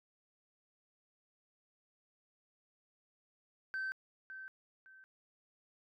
sine tone with echo, 1545 Hz, G6, 26 cents flat, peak -34 dBFS, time 3.74-3.92 s, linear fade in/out 0 ms, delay 560 ms, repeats 2, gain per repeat -11 dB, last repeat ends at 5.04 s, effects tanh soft clip ceiling -34 dBFS

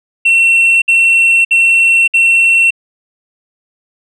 sine tone bursts, 2711 Hz, E7, 48 cents sharp, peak -3 dBFS, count 4, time 0.25-2.707 s, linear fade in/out 10 ms, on 570 ms, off 59 ms, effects tanh soft clip ceiling -5 dBFS

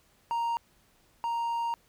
triangle tone pair in turn, 932.3 / 932.3 Hz, A#5 / A#5, 0 / 0 cents, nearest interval unison, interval 0 cents, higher neither, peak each -25 / -26 dBFS, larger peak first, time 0.31-0.57 / 1.24-1.74 s, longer second, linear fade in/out 0 ms, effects pink hiss -65 dBFS RMS until 1.88 s

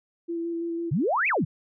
sine tone with vibrato, 336.5 Hz, E4, 36 cents sharp, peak -27 dBFS, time 0.28-0.91 s, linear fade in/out 20 ms, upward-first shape square, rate 6 Hz, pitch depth 12 cents each way
sine exponential two-way sweep, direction up then down, 120 to 2688 to 120 Hz, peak -21 dBFS, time 0.91-1.45 s, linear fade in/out 10 ms, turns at 1.28 s
effects none

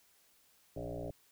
sine tone with frequency modulation, 349.2 Hz, F4, in tune, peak -38 dBFS, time 0.76-1.11 s, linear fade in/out 5 ms, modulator 59.5 Hz, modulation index 5.2, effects white hiss -68 dBFS RMS until 1.31 s

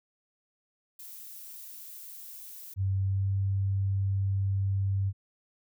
violet noise, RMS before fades -45 dBFS, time 0.99-2.74 s, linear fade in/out 5 ms
sine tone with pitch glide, 96.5 to 97.68 Hz, G2 to G2, -27 to -6 cents, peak -25 dBFS, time 2.76-5.13 s, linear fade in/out 50 ms, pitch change +21 cents, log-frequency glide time 3.01-3.28 s
effects none

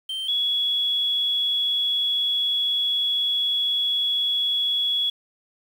triangle / sine tone pair in turn, 3132 / 3366 Hz, G7 / G#7, -2 / +23 cents, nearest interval minor second, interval 125 cents, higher second, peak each -25 / -20 dBFS, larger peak second, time 0.09-0.28 / 0.28-5.1 s, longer second, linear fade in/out 5 ms, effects 8-bit

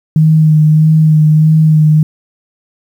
sine tone with vibrato, 155.56 Hz, D#3, in tune, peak -4 dBFS, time 0.16-2.03 s, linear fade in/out 2 ms, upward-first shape sine, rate 1.6 Hz, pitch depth 23 cents each way, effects 7-bit

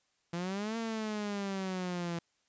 sawtooth exponential two-way sweep, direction up then down, 168.1 to 230 to 168.1 Hz, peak -30 dBFS, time 0.33-2.19 s, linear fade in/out 5 ms, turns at 0.77 s, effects white hiss -75 dBFS RMS until 2.48 s + resampled to 16000 Hz

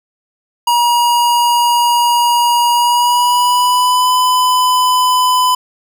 square tone with pitch glide, 955 to 1005.4 Hz, A#5 to B5, +42 to +31 cents, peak -10 dBFS, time 0.67-5.55 s, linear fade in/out 5 ms, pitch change +89 cents, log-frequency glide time 2.72-4.12 s, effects none

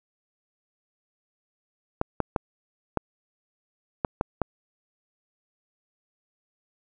clicks, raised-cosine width 1 ms, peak -9 dBFS, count 7, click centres 2.014 / 2.203 / 2.362 / 2.973 / 4.048 / 4.211 / 4.417 s, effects none

